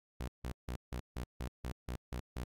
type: tone bursts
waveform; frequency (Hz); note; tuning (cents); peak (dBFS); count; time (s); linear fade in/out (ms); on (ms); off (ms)
sawtooth; 61.74; B1; 0; -34; 10; 0.2-2.44; 5; 80; 160
effects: AAC 64 kbps